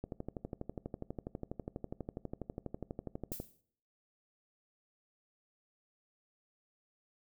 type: click train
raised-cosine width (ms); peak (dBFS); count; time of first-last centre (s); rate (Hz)
2; -26; 42; 0.04-3.401; 12.2
type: noise with exponential decay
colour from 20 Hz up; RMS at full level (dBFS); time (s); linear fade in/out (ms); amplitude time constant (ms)
violet; -40; 3.32-3.61; 0; 62
effects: noise-tail reverb RT60 0.6 s tail -20 dB re dry